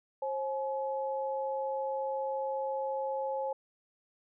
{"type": "tone pair together", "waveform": "sine", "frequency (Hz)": [535.5, 850], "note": ["C5", "G#5"], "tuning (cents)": [40, 40], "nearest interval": "minor sixth", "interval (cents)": 800, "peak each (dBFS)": [-33, -35], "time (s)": [0.22, 3.53], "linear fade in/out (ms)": 5, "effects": []}